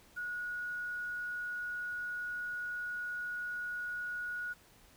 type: tone with quantisation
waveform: sine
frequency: 1455 Hz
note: F#6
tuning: 29 cents flat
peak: -36 dBFS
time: 0.16-4.54 s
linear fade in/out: 20 ms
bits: 10
effects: pink hiss -62 dBFS RMS until 4.96 s